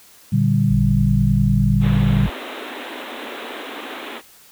sine chord, G minor, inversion first, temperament equal, 116.54 / 146.83 / 196 Hz, Bb2 / D3 / G3, 0 / 0 / 0 cents, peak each -18 dBFS, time 0.32-2.27 s, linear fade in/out 10 ms
sine tone, 54.2 Hz, A1, 25 cents flat, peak -21 dBFS, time 0.7-2.3 s, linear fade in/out 10 ms
pink band-pass noise, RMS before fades -32 dBFS, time 1.8-4.22 s, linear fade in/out 50 ms, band 230 to 3900 Hz, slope 96 dB/octave
effects white hiss -48 dBFS RMS until 4.51 s

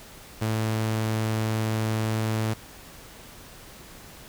sawtooth tone, 110 Hz, A2, in tune, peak -20 dBFS, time 0.41-2.54 s, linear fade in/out 10 ms, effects pink hiss -46 dBFS RMS until 4.28 s

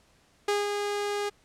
sawtooth tone with ADSR envelope, 409.8 Hz, G#4, 23 cents flat, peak -19 dBFS, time 0.48-1.3 s, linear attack 5 ms, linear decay 180 ms, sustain -5 dB, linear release 17 ms, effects pink hiss -63 dBFS RMS until 1.44 s + low-pass 9000 Hz 12 dB/octave

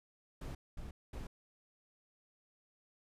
brown noise bursts, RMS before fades -44 dBFS, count 3, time 0.41-1.27 s, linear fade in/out 5 ms, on 140 ms, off 220 ms, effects resampled to 32000 Hz

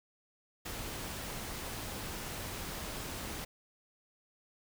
pink noise, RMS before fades -41 dBFS, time 0.65-3.45 s, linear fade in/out 10 ms, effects none

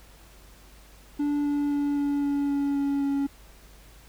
triangle tone with pitch steps, 290.6 / 288.9 / 287.3 / 285.6 / 284 / 282.3 / 280.7 / 279.1 Hz, D4 / D4 / D4 / D4 / C#4 / C#4 / C#4 / C#4, -18 / -28 / -38 / -48 / +42 / +32 / +22 / +12 cents, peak -21 dBFS, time 1.19-3.27 s, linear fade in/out 10 ms, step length 260 ms, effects added 50 Hz sine -51 dBFS peak until 4.08 s + pink hiss -54 dBFS RMS until 4.08 s

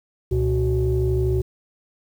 sine tone cluster, 67.6 / 119.7 / 372.6 Hz, C#2 / A#2 / F#4, -43 / +46 / +12 cents, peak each -21 dBFS, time 0.31-1.42 s, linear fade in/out 10 ms, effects tanh soft clip ceiling -12 dBFS + 8-bit

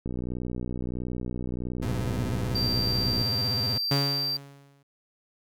click train, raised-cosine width 3 ms, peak -20 dBFS, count 195, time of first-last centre 0.06-3.214 s, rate 61.5 Hz
35% pulse tone with vibrato, 112.9 Hz, A2, 45 cents sharp, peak -27 dBFS, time 1.82-3.78 s, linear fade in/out 5 ms, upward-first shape square, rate 16 Hz, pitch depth 230 cents each way
triangle tone, 4699 Hz, D8, in tune, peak -25 dBFS, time 2.55-4.37 s, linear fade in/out 5 ms
sawtooth tone with exponential decay, 140 Hz, C#3, 18 cents sharp, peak -18 dBFS, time 3.91-4.83 s, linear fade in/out 5 ms, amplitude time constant 200 ms
effects none

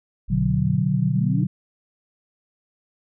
sine exponential sweep, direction up, 45.45 to 314.9 Hz, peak -28 dBFS, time 0.28-1.44 s, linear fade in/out 10 ms
sine chord, B minor, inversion none, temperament just, 123.47 / 148.16 / 185.21 Hz, B2 / D3 / F#3, 0 / +16 / +2 cents, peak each -23 / -22 / -22 dBFS, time 0.3-1.47 s, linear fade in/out 10 ms
effects none

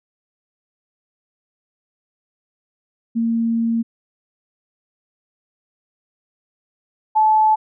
sine tone pair in turn, 229.5 / 866.5 Hz, A#3 / A5, -27 / -27 cents, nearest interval octave + major seventh, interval 2300 cents, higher second, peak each -16 / -11 dBFS, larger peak second, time 3.15-3.83 / 7.15-7.56 s, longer first, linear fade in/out 20 ms, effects none

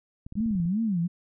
clicks, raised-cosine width 5 ms, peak -27 dBFS, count 9, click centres 0.265 / 0.324 / 0.356 / 0.406 / 0.46 / 0.509 / 0.554 / 0.601 / 0.656 s
sine tone with vibrato, 196 Hz, G3, in tune, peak -23 dBFS, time 0.36-1.08 s, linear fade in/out 20 ms, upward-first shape sine, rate 2.7 Hz, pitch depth 270 cents each way
effects none

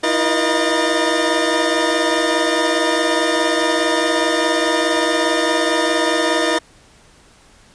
25% pulse tone cluster, 317.6 / 342.4 / 478.3 / 618 / 1806 Hz, D#4 / F4 / A#4 / D#5 / A6, +36 / -34 / +44 / -12 / +45 cents, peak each -18 dBFS, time 0.03-6.59 s, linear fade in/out 10 ms, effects pink hiss -49 dBFS RMS until 7.74 s + resampled to 22050 Hz

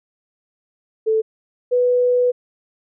sine tone pair in turn, 440 / 493.9 Hz, A4 / B4, 0 / 0 cents, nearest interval major second, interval 200 cents, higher second, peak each -14 / -13 dBFS, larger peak second, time 1.06-1.22 / 1.71-2.32 s, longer second, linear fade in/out 20 ms, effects none

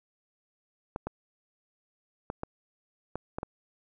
clicks, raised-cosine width 1 ms, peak -19 dBFS, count 7, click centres 0.961 / 1.07 / 2.301 / 2.434 / 3.156 / 3.385 / 3.431 s, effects none

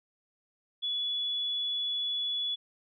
sine tone, 3413 Hz, G#7, 47 cents sharp, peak -29 dBFS, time 0.82-2.56 s, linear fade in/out 20 ms, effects none

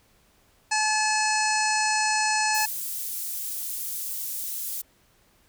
harmonic tone, 860 Hz, A5, 40 cents flat, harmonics 1 / 2 / 3 / 5 / 6 / 7 / 8 / 9 / 10, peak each -25 / -28 / -30 / -32 / -33 / -33 / -34 / -35 / -35 dBFS, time 0.71-2.66 s, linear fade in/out 10 ms
pink high-pass noise, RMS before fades -32 dBFS, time 2.54-4.82 s, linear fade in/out 10 ms, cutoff 11000 Hz, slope 12 dB/octave
effects pink hiss -62 dBFS RMS until 5.48 s

